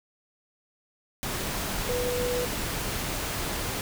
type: tone in noise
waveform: sine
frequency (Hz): 492.2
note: B4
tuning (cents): -6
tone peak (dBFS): -27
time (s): 1.89-2.45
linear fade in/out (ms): 0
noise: pink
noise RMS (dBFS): -31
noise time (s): 1.23-3.81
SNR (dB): +1
effects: none